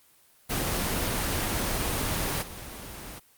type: noise with level steps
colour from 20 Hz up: pink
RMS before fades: -28 / -40 dBFS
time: 0.49-3.2 s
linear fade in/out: 20 ms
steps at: 2.41 s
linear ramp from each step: 20 ms
effects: white hiss -60 dBFS RMS until 3.37 s + Opus 24 kbps